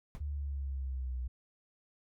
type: noise with exponential decay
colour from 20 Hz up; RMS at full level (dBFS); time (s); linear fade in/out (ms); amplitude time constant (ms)
brown; -38; 0.15-0.24; 0; 19
type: linear sweep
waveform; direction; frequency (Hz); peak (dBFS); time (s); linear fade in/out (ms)
sine; down; 73.42 to 61.4; -34; 0.2-1.28; 10
effects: none